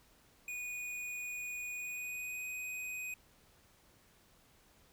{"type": "tone with pitch glide", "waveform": "square", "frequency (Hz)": [2465, 2501], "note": ["D#7", "D#7"], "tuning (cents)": [-17, 8], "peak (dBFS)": -40, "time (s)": [0.48, 3.14], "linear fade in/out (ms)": 2, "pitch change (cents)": 25, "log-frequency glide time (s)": [1.72, 2.48], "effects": ["pink hiss -66 dBFS RMS until 4.92 s"]}